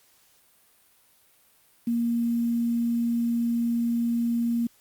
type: tone with quantisation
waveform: sine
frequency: 234.7 Hz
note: A#3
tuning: 12 cents sharp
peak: -22 dBFS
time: 1.87-4.67 s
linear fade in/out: 5 ms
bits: 8
effects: white hiss -61 dBFS RMS until 4.8 s + Opus 48 kbps